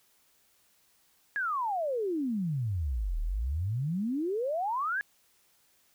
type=exponential two-way sweep; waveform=sine; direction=down then up; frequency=1700 to 36.58 to 1700 Hz; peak=-28 dBFS; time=1.36-5.01 s; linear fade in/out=0 ms; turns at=3.2 s; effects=white hiss -67 dBFS RMS until 5.94 s

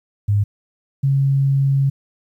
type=tone pair in turn; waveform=sine; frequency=102.4 / 137.32 Hz; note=G#2 / C#3; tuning=-24 / -16 cents; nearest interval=perfect fourth; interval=508 cents; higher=second; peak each=-13 dBFS; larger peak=neither; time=0.28-0.44 / 1.03-1.9 s; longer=second; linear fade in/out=10 ms; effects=9-bit

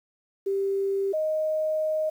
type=tone pair in turn; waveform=sine; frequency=392.5 / 623.1 Hz; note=G4 / D#5; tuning=+2 / +2 cents; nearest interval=minor sixth; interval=800 cents; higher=second; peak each=-23 dBFS; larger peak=neither; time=0.46-1.13 / 1.13-2.1 s; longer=second; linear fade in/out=10 ms; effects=9-bit

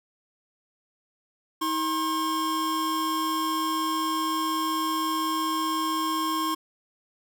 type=tone pair together; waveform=square; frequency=318.6 / 1071.6 Hz; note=D#4 / C6; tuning=+41 / +41 cents; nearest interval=octave + major sixth; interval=2100 cents; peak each=-30 / -27 dBFS; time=1.61-6.55 s; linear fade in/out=10 ms; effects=none

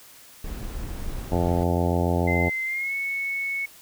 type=noise; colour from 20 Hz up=brown; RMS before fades=-32 dBFS; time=0.44-1.64 s; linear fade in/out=5 ms
type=harmonic tone; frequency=87 Hz; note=F2; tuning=6 cents flat; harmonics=1 / 2 / 3 / 4 / 5 / 6 / 7 / 8 / 9 / 10; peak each=-24 / -27 / -29 / -30 / -31 / -32 / -32 / -33 / -34 / -34 dBFS; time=1.31-2.5 s; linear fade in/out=20 ms
type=tone with pitch glide; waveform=sine; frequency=2072 to 2208 Hz; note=C7 to C#7; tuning=-17 to -7 cents; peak=-25 dBFS; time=2.27-3.66 s; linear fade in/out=10 ms; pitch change=+110 cents; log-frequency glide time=2.65-2.94 s
effects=white hiss -49 dBFS RMS until 3.81 s

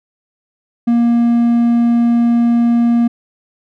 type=tone; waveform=triangle; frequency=235.7 Hz; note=A#3; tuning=19 cents sharp; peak=-7 dBFS; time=0.87-3.08 s; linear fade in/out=10 ms; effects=none

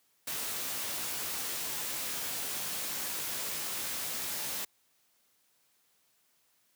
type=noise with comb filter; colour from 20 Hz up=white; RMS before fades=-36 dBFS; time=0.27-4.65 s; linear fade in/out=5 ms; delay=17 ms; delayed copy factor=-0.5; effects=white hiss -71 dBFS RMS until 6.75 s + high-pass 100 Hz 12 dB/octave

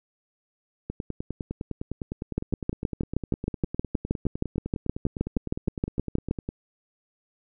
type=two click trains; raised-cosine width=3 ms; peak=-18 / -11 dBFS; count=56 / 26; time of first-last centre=0.9-6.489 / 2.38-6.311 s; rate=9.84 / 6.36 Hz; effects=none

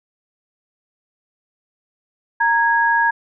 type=tone pair together; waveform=sine; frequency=928 / 1653.5 Hz; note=A#5 / G#6; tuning=-8 / -8 cents; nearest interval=minor seventh; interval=1000 cents; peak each=-16 dBFS; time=2.4-3.11 s; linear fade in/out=10 ms; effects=none

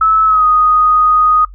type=tone with pitch glide; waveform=sine; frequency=1302 to 1244.6 Hz; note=E6 to D#6; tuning=-22 to 0 cents; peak=-7 dBFS; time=0.01-1.45 s; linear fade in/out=5 ms; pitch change=-78 cents; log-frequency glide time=0.25-0.45 s; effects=noise-tail reverb RT60 0.1 s tail -18 dB re dry + added 47 Hz sine -31 dBFS peak until 1.54 s

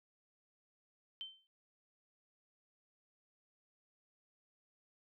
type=tone with exponential decay; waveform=sine; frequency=3100 Hz; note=G7; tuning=20 cents flat; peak=-39 dBFS; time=1.21-1.47 s; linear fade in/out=0 ms; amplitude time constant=55 ms; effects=none

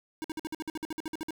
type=tone bursts; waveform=square; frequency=316.2 Hz; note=D#4; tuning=28 cents sharp; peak=-33 dBFS; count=15; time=0.22-1.307 s; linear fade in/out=0 ms; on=23 ms; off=53 ms; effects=none

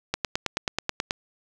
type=click train; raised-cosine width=0.2 ms; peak=-7 dBFS; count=10; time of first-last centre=0.14-1.109 s; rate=9.29 Hz; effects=none

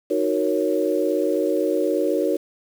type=chord; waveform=sine; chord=D# minor seventh; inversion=none; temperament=equal; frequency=311.1 / 370 / 466.2 / 554.4 Hz; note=D#4 / F#4 / A#4 / C#5; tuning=0 / 0 / 0 / 0 cents; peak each=-24 dBFS; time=0.1-2.37 s; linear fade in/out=10 ms; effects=7-bit

